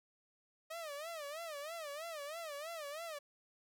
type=tone with vibrato; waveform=sawtooth; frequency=620 Hz; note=D#5; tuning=6 cents flat; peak=-39 dBFS; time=0.7-3.19 s; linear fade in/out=10 ms; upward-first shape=sine; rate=3.1 Hz; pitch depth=160 cents each way; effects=none